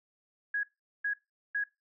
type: tone bursts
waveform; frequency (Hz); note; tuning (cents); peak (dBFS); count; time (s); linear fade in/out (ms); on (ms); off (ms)
sine; 1661.2; G#6; 0; -28; 3; 0.54-1.639; 5; 93; 410
effects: noise-tail reverb RT60 0.2 s tail -19 dB re dry